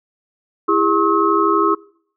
sine tone cluster, 332.6 / 404.8 / 1082 / 1284 Hz, E4 / G#4 / C#6 / E6, +16 / -44 / -42 / -46 cents, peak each -18 dBFS, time 0.68-1.75 s, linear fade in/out 10 ms, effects noise-tail reverb RT60 0.6 s tail -23 dB re dry

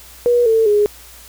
sine tone with pitch steps, 482.6 / 447.7 / 415.3 Hz, B4 / A4 / G#4, -40 / +30 / 0 cents, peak -10 dBFS, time 0.26-0.86 s, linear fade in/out 0 ms, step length 200 ms, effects added 60 Hz sine -45 dBFS peak until 1.28 s + white hiss -41 dBFS RMS until 1.28 s

